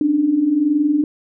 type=tone pair together; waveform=sine; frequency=277.2 / 298.4 Hz; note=C#4 / D4; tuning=0 / +28 cents; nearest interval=minor second; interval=128 cents; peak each=-21 / -14 dBFS; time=0.01-1.04 s; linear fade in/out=2 ms; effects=none